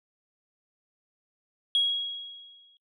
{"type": "tone with exponential decay", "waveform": "sine", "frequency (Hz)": 3308, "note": "G#7", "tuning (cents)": -8, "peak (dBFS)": -18, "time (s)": [1.75, 2.77], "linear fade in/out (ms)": 1, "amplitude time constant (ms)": 220, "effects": ["noise-tail reverb RT60 0.1 s tail -24 dB re dry", "tanh soft clip ceiling -16 dBFS"]}